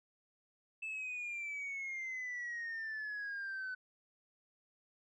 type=exponential sweep; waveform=sine; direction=down; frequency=2637 to 1500 Hz; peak=-37 dBFS; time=0.82-3.75 s; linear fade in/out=10 ms; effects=tanh soft clip ceiling -37 dBFS